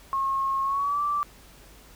sine tone with pitch glide, 1083 to 1167.5 Hz, C#6 to D6, -41 to -11 cents, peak -23 dBFS, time 0.13-1.23 s, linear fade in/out 0 ms, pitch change +130 cents, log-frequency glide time 0.63-1.01 s, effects added 50 Hz sine -55 dBFS peak until 1.95 s + pink hiss -52 dBFS RMS until 1.95 s

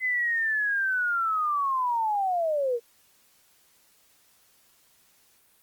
sine linear sweep, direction down, 2047 to 455 Hz, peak -23 dBFS, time 0-2.8 s, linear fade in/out 50 ms, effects white hiss -62 dBFS RMS until 5.62 s + Opus 32 kbps

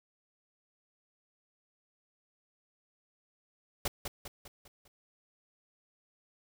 pink noise with echo, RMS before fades -31 dBFS, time 3.85-3.88 s, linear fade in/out 5 ms, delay 200 ms, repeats 5, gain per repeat -6 dB, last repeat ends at 4.88 s, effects none

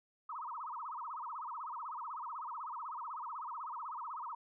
sine tone with vibrato, 1091 Hz, C#6, 28 cents flat, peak -40 dBFS, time 0.29-4.35 s, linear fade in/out 5 ms, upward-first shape sine, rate 16 Hz, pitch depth 300 cents each way, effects none

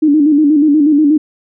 sine tone with vibrato, 297.8 Hz, D4, 24 cents sharp, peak -6 dBFS, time 0.02-1.18 s, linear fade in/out 10 ms, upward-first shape square, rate 8.3 Hz, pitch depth 70 cents each way, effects none

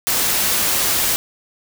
white noise, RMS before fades -18 dBFS, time 0.07-1.16 s, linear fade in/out 0 ms, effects none

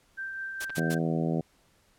sine tone with tremolo, 1568 Hz, G6, in tune, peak -32 dBFS, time 0.17-0.99 s, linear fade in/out 20 ms, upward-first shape triangle, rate 4.8 Hz, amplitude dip 35%
white noise bursts, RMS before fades -36 dBFS, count 3, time 0.6-0.949 s, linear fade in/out 10 ms, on 51 ms, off 98 ms
clicks, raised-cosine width 0.3 ms, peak -25 dBFS, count 2, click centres 0.696 / 0.703 s
harmonic tone, 81.5 Hz, E2, 19 cents flat, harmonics 2 / 3 / 4 / 5 / 6 / 7 / 8 / 9, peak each -28 / -32 / -34 / -36 / -38 / -39 / -40 / -41 dBFS, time 0.77-1.41 s, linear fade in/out 5 ms
effects pink hiss -65 dBFS RMS until 1.98 s + low-pass 12000 Hz 12 dB/octave

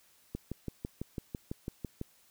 click train, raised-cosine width 3 ms, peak -23 dBFS, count 11, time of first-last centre 0.35-2.014 s, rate 6.01 Hz, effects white hiss -65 dBFS RMS until 2.3 s

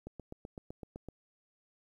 click train, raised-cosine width 2 ms, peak -30 dBFS, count 9, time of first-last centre 0.07-1.087 s, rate 7.87 Hz, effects 11-bit

